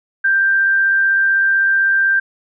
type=tone with amplitude modulation; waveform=sine; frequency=1577 Hz; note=G6; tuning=10 cents sharp; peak=-10 dBFS; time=0.24-2.2 s; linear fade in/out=10 ms; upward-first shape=sine; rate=95.8 Hz; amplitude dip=25%; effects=none